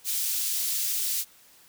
white high-pass noise, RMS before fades -28 dBFS, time 0.04-1.25 s, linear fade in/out 50 ms, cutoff 3900 Hz, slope 12 dB/octave, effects white hiss -56 dBFS RMS until 1.68 s

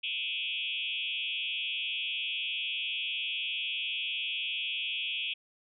sine tone with frequency modulation, 2933 Hz, F#7, 16 cents flat, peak -31 dBFS, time 0.03-5.34 s, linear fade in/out 10 ms, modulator 138 Hz, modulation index 3.5, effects none

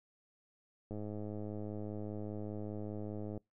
click train, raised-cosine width 2 ms, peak -30 dBFS, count 260, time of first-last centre 0.91-3.377 s, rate 105 Hz, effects noise-tail reverb RT60 0.2 s tail -26 dB re dry

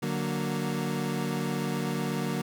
30% pulse chord, D augmented, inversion none, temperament equal, 146.83 / 185 / 233.1 Hz, D3 / F#3 / A#3, 0 / 0 / 0 cents, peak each -30 dBFS, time 0.02-2.42 s, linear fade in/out 10 ms, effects none

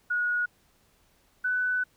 sine tone pair in turn, 1453 / 1496.4 Hz, F#6 / F#6, -32 / +19 cents, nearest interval minor second, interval 51 cents, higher second, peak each -24 / -24 dBFS, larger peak neither, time 0.1-0.46 / 1.44-1.84 s, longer second, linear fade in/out 10 ms, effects pink hiss -65 dBFS RMS until 1.96 s

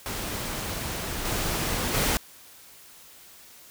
pink noise with level steps, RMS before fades -32 / -28 / -24 dBFS, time 0.06-2.17 s, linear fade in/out 0 ms, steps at 1.25 / 1.94 s, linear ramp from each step 5 ms, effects white hiss -50 dBFS RMS until 3.7 s

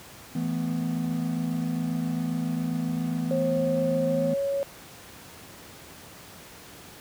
triangle chord, E suspended fourth, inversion none, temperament just, 164.81 / 219.8 / 247.2 Hz, E3 / A3 / B3, 0 / -2 / +2 cents, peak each -27 / -31 / -27 dBFS, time 0.35-4.34 s, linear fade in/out 5 ms
sine tone with pitch glide, 536 to 555.9 Hz, C5 to C#5, +42 to +5 cents, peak -24 dBFS, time 3.31-4.63 s, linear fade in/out 0 ms, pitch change +63 cents, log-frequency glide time 4.05-4.39 s
effects pink hiss -46 dBFS RMS until 7 s + high-pass 80 Hz 12 dB/octave

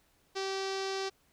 sawtooth tone with low-pass filter, 386.7 Hz, G4, 24 cents flat, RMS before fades -35 dBFS, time 0.35-1.1 s, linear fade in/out 20 ms, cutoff 5200 Hz, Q 2.9, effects pink hiss -69 dBFS RMS until 1.32 s

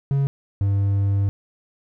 triangle tone pair in turn, 138.59 / 99.38 Hz, C#3 / G2, 0 / +24 cents, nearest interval tritone, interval 576 cents, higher first, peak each -15 dBFS, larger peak neither, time 0.11-0.27 / 0.61-1.29 s, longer second, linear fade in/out 0 ms, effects none

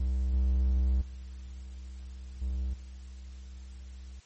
triangle tone with level steps, 64 Hz, C2, 38 cents flat, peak -24 / -21 / -38 / -27 / -40 dBFS, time 0-4.2 s, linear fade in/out 5 ms, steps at 0.33 / 1.01 / 2.41 / 2.73 s, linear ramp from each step 10 ms, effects white hiss -60 dBFS RMS until 4.25 s + MP3 32 kbps

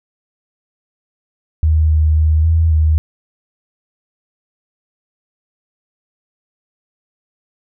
sine tone with pitch steps, 78.3 / 77.6 / 78.1 / 81.4 / 78.1 Hz, D#2 / D#2 / D#2 / E2 / D#2, +11 / -4 / +7 / -21 / +7 cents, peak -9 dBFS, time 1.63-2.98 s, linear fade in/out 0 ms, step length 270 ms, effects none

